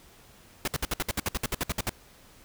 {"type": "noise bursts", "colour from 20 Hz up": "pink", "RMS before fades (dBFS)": -28, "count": 15, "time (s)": [0.65, 1.895], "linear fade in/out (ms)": 2, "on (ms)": 27, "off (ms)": 60, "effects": ["pink hiss -55 dBFS RMS until 2.44 s"]}